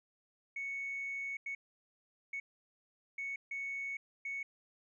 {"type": "tone bursts at uneven times", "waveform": "sine", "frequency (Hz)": 2217, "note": "C#7", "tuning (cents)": 0, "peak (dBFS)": -36, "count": 6, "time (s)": [[0.56, 1.37], [1.46, 1.55], [2.33, 2.4], [3.18, 3.36], [3.51, 3.97], [4.25, 4.43]], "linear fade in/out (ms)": 5, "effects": ["tanh soft clip ceiling -33 dBFS"]}